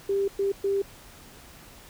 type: tone bursts at uneven times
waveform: sine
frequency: 395.5 Hz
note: G4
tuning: 15 cents sharp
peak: -22 dBFS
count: 3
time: 0.09-0.28 / 0.39-0.52 / 0.64-0.82 s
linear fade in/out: 5 ms
effects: pink hiss -49 dBFS RMS until 1.89 s